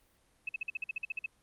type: tone bursts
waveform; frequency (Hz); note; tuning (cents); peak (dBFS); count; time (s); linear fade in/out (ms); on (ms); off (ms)
sine; 2600; E7; -24; -32; 12; 0.47-1.261; 5; 21; 49
effects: pink hiss -69 dBFS RMS until 1.42 s + Opus 32 kbps